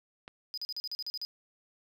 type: click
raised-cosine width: 0.3 ms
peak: -27 dBFS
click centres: 0.279 s
type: tone bursts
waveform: triangle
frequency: 4978 Hz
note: D#8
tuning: in tune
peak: -33 dBFS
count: 10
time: 0.54-1.25 s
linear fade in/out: 0 ms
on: 35 ms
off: 40 ms
effects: none